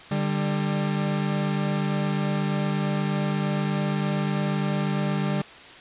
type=tone pair together; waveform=40% pulse; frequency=148.87 / 197.4 Hz; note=D3 / G3; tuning=+24 / +12 cents; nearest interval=perfect fourth; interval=488 cents; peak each=-25 dBFS; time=0.11-5.42 s; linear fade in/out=5 ms; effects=white hiss -44 dBFS RMS until 5.8 s + resampled to 8000 Hz